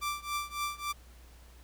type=tone with tremolo; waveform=sawtooth; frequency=1174.7 Hz; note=D6; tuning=in tune; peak=-26 dBFS; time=0.01-0.93 s; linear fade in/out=20 ms; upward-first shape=triangle; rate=3.6 Hz; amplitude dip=95%; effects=added 60 Hz sine -52 dBFS peak until 1.63 s + pink hiss -60 dBFS RMS until 1.63 s